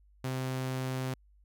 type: tone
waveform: sawtooth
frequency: 130 Hz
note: C3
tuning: 11 cents flat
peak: -28 dBFS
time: 0.24-1.14 s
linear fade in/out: 5 ms
effects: added 50 Hz sine -59 dBFS peak until 1.44 s